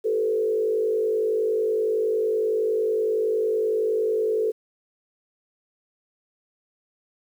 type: tone with frequency modulation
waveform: sine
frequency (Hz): 440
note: A4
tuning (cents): 0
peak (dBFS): -20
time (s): 0.04-4.52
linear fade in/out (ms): 20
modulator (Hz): 50.8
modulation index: 0.86
effects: 9-bit